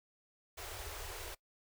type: band-stop noise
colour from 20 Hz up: pink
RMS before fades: -45 dBFS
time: 0.57-1.35 s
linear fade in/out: 10 ms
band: 100 to 350 Hz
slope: 48 dB/octave
effects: noise-tail reverb RT60 0.1 s tail -21 dB re dry